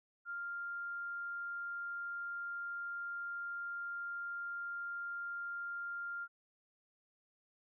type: tone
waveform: sine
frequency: 1396.9 Hz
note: F6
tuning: in tune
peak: -39 dBFS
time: 0.25-6.28 s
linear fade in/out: 50 ms
effects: none

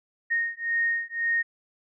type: beating tone pair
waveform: sine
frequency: 1854 / 1855.9 Hz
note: A#6 / A#6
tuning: -10 / -8 cents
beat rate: 1.9 Hz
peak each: -27 dBFS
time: 0.3-1.43 s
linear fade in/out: 20 ms
effects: none

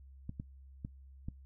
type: clicks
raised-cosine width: 5 ms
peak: -27 dBFS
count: 4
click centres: 0.294 / 0.399 / 0.849 / 1.285 s
effects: noise-tail reverb RT60 0.1 s tail -18 dB re dry + added 67 Hz sine -52 dBFS peak until 1.45 s

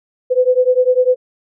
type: beating tone pair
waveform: sine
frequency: 500 / 510 Hz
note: B4 / C5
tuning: +21 / -44 cents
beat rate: 10 Hz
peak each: -13 dBFS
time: 0.3-1.16 s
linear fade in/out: 20 ms
effects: none

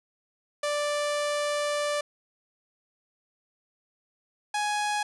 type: tone pair in turn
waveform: sawtooth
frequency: 587.3 / 833.9 Hz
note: D5 / G#5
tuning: 0 / +7 cents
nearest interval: tritone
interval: 607 cents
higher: second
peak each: -22 dBFS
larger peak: neither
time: 0.63-2.01 / 4.54-5.03 s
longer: first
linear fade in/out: 5 ms
effects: resampled to 24000 Hz + 9-bit

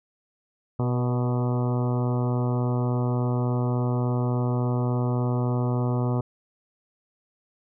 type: harmonic tone with a mistuned harmonic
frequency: 123.47 Hz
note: B2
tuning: in tune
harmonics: 1 / 2 / 3 / 4 / 5 / 6 / 7 / 8 / 9 / 10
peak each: -23 / -29 / -33 / -35 / -37 / -39 / -40 / -41 / -42 / -43 dBFS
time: 0.79-6.21 s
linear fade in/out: 5 ms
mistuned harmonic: 4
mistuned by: -25 cents
effects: none

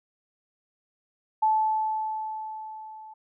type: tone with level ramp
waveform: sine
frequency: 870 Hz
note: A5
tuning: 20 cents flat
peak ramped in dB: -18 to -42 dBFS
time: 1.42-3.14 s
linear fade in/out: 10 ms
effects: none

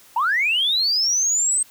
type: linear sweep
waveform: sine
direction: up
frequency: 864 to 8372 Hz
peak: -16 dBFS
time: 0.16-1.63 s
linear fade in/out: 5 ms
effects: tanh soft clip ceiling -12 dBFS + white hiss -50 dBFS RMS until 1.7 s

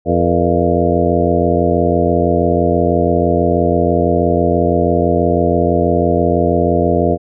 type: harmonic tone with a mistuned harmonic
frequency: 86.1 Hz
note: F2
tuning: 24 cents flat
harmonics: 1 / 2 / 3 / 4 / 5 / 6 / 7 / 8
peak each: -19 / -19 / -19 / -19 / -19 / -19 / -19 / -19 dBFS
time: 0.05-7.18 s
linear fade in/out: 50 ms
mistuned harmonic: 6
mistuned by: -100 cents
effects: none

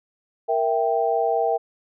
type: chord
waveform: sine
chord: E diminished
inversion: second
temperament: equal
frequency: 466.2 / 659.3 / 784 Hz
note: Bb4 / E5 / G5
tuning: 0 / 0 / 0 cents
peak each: -23 dBFS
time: 0.48-1.58 s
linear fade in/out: 20 ms
effects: none

